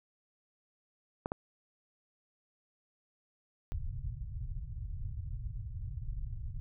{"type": "clicks", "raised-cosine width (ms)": 1, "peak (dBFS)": -20, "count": 2, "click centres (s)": [1.259, 1.319]}
{"type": "low-pass noise", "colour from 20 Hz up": "pink", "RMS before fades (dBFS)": -39, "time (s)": [3.72, 6.6], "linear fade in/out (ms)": 0, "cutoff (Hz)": 130, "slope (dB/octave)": 48}
{"effects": []}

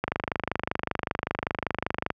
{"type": "click train", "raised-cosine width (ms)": 0.5, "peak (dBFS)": -10, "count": 53, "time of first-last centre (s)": [0.04, 2.103], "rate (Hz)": 25.2, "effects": ["high-pass 60 Hz 12 dB/octave"]}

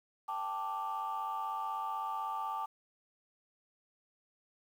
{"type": "chord", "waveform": "sine", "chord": "G suspended second", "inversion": "none", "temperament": "equal", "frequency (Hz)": [784, 880, 1174.7], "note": ["G5", "A5", "D6"], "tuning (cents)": [0, 0, 0], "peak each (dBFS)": [-40, -37, -37], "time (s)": [0.28, 2.66], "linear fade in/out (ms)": 10, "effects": ["tanh soft clip ceiling -29 dBFS", "10-bit"]}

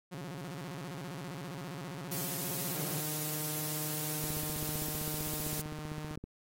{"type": "tone with vibrato", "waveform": "sawtooth", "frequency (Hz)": 157.8, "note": "D#3", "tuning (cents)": 25, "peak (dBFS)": -36, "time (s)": [0.11, 3.01], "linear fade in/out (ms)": 20, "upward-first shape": "square", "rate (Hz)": 15, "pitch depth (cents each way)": 230}
{"type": "noise", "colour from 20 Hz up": "blue", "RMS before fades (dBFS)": -37, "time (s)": [2.11, 5.62], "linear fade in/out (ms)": 10}
{"type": "tone", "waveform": "sawtooth", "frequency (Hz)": 152.6, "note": "D#3", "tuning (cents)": -33, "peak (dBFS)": -36, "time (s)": [2.75, 6.16], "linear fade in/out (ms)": 5}
{"type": "click train", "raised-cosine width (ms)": 3, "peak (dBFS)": -29, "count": 32, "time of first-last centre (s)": [4.24, 6.24], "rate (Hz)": 15.5}
{"effects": ["AAC 48 kbps"]}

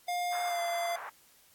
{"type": "tone with pitch glide", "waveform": "square", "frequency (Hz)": [708, 687.8], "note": ["F5", "F5"], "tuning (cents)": [23, -27], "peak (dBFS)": -31, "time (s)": [0.08, 0.96], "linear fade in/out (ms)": 5, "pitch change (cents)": -50, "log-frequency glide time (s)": [0.45, 0.6]}
{"type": "band-pass noise", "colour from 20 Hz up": "white", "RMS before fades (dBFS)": -43, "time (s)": [0.32, 1.1], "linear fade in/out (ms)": 10, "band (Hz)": [710, 1500], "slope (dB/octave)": 24}
{"effects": ["white hiss -62 dBFS RMS until 1.54 s", "AAC 64 kbps"]}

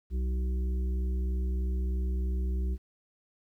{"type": "harmonic tone", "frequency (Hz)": 63.1, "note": "B1", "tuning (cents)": 38, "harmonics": [1, 3, 5, 6], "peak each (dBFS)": [-27, -41, -48, -46], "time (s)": [0.1, 2.78], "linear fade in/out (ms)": 50, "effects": ["11-bit"]}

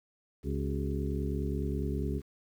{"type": "harmonic tone with a mistuned harmonic", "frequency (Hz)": 69.7, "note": "C#2", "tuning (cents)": 10, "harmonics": [1, 2, 3, 4, 5, 6], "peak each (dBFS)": [-33, -36, -38, -39, -40, -41], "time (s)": [0.43, 2.22], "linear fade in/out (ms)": 50, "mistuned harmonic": 5, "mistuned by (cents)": 120, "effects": ["10-bit"]}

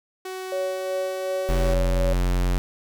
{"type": "tone with pitch glide", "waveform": "sawtooth", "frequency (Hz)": [374.4, 377.7], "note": ["F#4", "F#4"], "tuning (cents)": [20, 36], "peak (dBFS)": -27, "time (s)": [0.25, 1.74], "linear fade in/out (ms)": 5, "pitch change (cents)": 16, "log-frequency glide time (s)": [0.5, 1.49]}
{"type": "tone with tremolo", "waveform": "sine", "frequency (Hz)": 560, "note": "C#5", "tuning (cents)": 18, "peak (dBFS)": -23, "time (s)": [0.52, 2.13], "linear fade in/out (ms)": 2, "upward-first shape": "sine", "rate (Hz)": 2.7, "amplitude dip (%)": 50}
{"type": "tone", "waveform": "square", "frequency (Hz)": 45.03, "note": "F#1", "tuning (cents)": -46, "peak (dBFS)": -20, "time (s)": [1.49, 2.58], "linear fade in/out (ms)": 0}
{"effects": []}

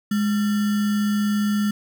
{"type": "tone with sample-and-hold", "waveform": "sine", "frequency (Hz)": 207.6, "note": "G#3", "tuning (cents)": 0, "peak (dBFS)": -18, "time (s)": [0.11, 1.71], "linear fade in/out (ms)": 5, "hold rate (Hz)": 1575, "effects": []}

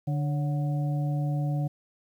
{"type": "harmonic tone with a mistuned harmonic", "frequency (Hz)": 146.83, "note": "D3", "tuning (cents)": 0, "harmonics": [1, 2, 4, 5], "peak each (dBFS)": [-25, -37, -41, -41], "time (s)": [0.07, 1.68], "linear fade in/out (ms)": 10, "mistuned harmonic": 4, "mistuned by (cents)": -90, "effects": ["10-bit"]}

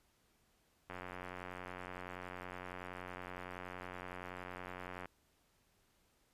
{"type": "click train", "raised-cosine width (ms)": 0.5, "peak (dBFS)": -30, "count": 378, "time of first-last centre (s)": [0.9, 5.057], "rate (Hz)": 90.7, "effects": ["pink hiss -74 dBFS RMS until 6.33 s", "resampled to 32000 Hz"]}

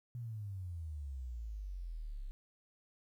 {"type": "exponential sweep", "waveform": "sine", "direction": "down", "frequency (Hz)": [123.47, 32.45], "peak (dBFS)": -40, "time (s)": [0.15, 2.31], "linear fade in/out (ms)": 0, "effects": ["12-bit"]}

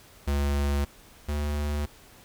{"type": "tone pair in turn", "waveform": "square", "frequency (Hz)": [71.1, 73.65], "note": ["C#2", "D2"], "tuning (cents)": [45, 6], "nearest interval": "minor second", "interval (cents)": 61, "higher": "second", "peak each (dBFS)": [-24, -27], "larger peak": "first", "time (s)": [[0.27, 0.85], [1.28, 1.86]], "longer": "neither", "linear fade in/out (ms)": 10, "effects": ["pink hiss -53 dBFS RMS until 2.24 s"]}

